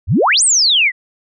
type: exponential two-way sweep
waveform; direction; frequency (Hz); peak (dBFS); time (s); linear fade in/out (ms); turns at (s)
sine; up then down; 69.3 to 9240 to 1886; -9; 0.07-0.92; 50; 0.43
effects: none